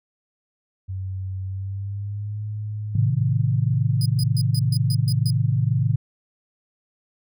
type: tone with pitch glide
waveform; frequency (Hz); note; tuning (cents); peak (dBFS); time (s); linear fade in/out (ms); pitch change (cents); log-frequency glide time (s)
sine; 94.8 to 105.8; F#2 to G#2; +43 to +33; -26; 0.88-3.23; 20; +190; 1.44-2.43
type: chord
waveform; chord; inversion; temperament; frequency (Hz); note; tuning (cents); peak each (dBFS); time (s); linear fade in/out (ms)
sine; A diminished; none; just; 110 / 132 / 158.4; A2 / C3 / Eb3; 0 / +16 / +31; -21 / -21 / -25; 2.95-5.96; 5
type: tone bursts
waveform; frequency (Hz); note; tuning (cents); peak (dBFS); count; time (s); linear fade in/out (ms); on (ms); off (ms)
sawtooth; 4978; D#8; 0; -26; 8; 4.01-5.304; 2; 48; 130
effects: none